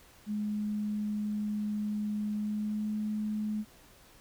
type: tone with pitch glide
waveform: sine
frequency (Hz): 209.9 to 212.8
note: G#3 to G#3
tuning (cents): +19 to +42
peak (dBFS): -30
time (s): 0.26-3.65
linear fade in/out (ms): 50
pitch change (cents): +23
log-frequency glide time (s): 2.33-2.9
effects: pink hiss -58 dBFS RMS until 4.2 s